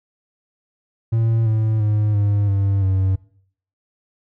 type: tone with pitch steps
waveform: triangle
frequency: 113.6 / 109.67 / 105.87 / 102.2 / 98.67 / 95.25 Hz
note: A#2 / A2 / G#2 / G#2 / G2 / G2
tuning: -44 / -5 / +34 / -27 / +12 / -49 cents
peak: -13 dBFS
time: 1.12-3.16 s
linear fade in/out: 10 ms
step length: 340 ms
effects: noise-tail reverb RT60 0.6 s tail -21 dB re dry